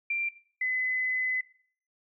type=tone pair in turn; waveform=sine; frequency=2367 / 2021 Hz; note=D7 / B6; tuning=+13 / +39 cents; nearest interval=minor third; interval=274 cents; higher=first; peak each=-26 dBFS; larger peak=neither; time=0.1-0.29 / 0.61-1.41 s; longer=second; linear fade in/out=5 ms; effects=noise-tail reverb RT60 0.5 s tail -17 dB re dry